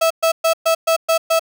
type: tone bursts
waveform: 35% pulse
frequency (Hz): 654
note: E5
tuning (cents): -14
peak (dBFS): -11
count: 7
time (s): 0.01-1.395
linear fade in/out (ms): 10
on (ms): 95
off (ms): 120
effects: none